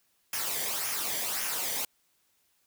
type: noise with flanger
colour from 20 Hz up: white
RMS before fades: -32 dBFS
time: 0.33-1.85 s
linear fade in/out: 2 ms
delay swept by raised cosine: 0.24 to 0.76 ms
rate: 1.8 Hz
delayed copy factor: -0.6
effects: white hiss -71 dBFS RMS until 2.66 s